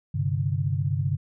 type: chord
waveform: sine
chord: G suspended fourth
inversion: none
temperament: equal with one note detuned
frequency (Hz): 98 / 131.72 / 146.83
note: G2 / C3 / D3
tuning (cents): 0 / +12 / 0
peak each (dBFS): -27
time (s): 0.14-1.17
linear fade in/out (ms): 10
effects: none